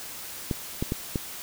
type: clicks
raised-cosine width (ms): 3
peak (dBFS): -13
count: 4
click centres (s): 0.512 / 0.825 / 0.921 / 1.158
effects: white hiss -39 dBFS RMS until 1.42 s